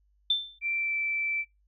sine tone with exponential decay, 3550 Hz, A7, 15 cents sharp, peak -19 dBFS, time 0.3-0.59 s, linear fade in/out 5 ms, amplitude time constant 63 ms
sine tone with pitch glide, 2349 to 2329 Hz, D7 to D7, 0 to -15 cents, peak -27 dBFS, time 0.61-1.45 s, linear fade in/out 50 ms, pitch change -15 cents, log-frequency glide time 0.73-0.95 s
effects noise-tail reverb RT60 0.2 s tail -25 dB re dry + added 50 Hz sine -64 dBFS peak until 1.67 s

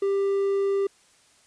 triangle tone, 395.2 Hz, G4, 14 cents sharp, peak -19 dBFS, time 0.02-0.87 s, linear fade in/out 5 ms, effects white hiss -59 dBFS RMS until 1.46 s + resampled to 22050 Hz

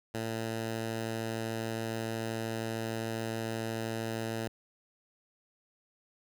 10% pulse tone, 112.9 Hz, A2, 45 cents sharp, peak -25 dBFS, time 0.14-4.48 s, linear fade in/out 5 ms, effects none

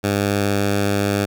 10% pulse tone, 100.8 Hz, G2, 49 cents sharp, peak -9 dBFS, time 0.03-1.26 s, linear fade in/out 20 ms, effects none

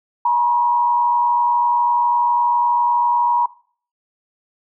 sine tone with frequency modulation, 960 Hz, B5, 49 cents flat, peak -13 dBFS, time 0.25-3.46 s, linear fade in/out 5 ms, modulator 92.1 Hz, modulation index 0.51, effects noise-tail reverb RT60 0.5 s tail -20 dB re dry

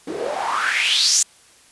white noise with band-pass filter sweep, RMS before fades -20 dBFS, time 0.07-1.23 s, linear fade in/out 5 ms, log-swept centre 310 to 7300 Hz, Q 5.1, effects white hiss -51 dBFS RMS until 1.71 s + resampled to 24000 Hz

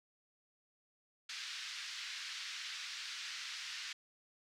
white band-pass noise, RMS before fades -45 dBFS, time 1.29-3.93 s, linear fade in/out 5 ms, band 1500 to 5200 Hz, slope 24 dB/octave, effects none

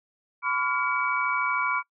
sine tone cluster, 1005 / 1138 / 1402 / 2278 Hz, B5 / C#6 / F6 / C#7, +30 / +45 / +6 / +47 cents, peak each -29 dBFS, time 0.42-1.83 s, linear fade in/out 50 ms, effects noise-tail reverb RT60 0.1 s tail -22 dB re dry

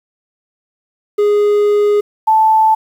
triangle / sine tone pair in turn, 414.1 / 877.4 Hz, G#4 / A5, -5 / -5 cents, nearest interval octave + minor second, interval 1300 cents, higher second, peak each -7 dBFS, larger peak neither, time 1.18-2.01 / 2.27-2.75 s, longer first, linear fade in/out 10 ms, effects 7-bit

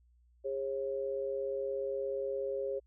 sine tone pair together, 406.1 / 543 Hz, G#4 / C#5, -39 / -36 cents, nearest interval perfect fourth, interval 503 cents, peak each -36 / -35 dBFS, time 0.44-2.8 s, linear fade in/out 20 ms, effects added 60 Hz sine -63 dBFS peak until 2.86 s

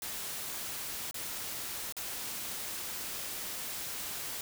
white noise with dropouts, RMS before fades -39 dBFS, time 0.02-4.41 s, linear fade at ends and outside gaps 1 ms, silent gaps 1.111-1.143 / 1.924-1.967 s, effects none

